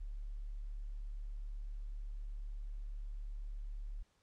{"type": "tone", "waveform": "sine", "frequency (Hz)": 36, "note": "D1", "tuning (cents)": -34, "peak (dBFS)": -40, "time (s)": [0, 4.03], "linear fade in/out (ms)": 10, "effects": ["pink hiss -75 dBFS RMS until 4.22 s", "low-pass 8000 Hz 12 dB/octave"]}